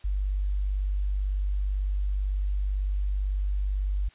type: tone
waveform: sine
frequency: 49 Hz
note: G1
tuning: in tune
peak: -24 dBFS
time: 0.04-4.09 s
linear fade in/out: 10 ms
effects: white hiss -58 dBFS RMS until 4.14 s + resampled to 8000 Hz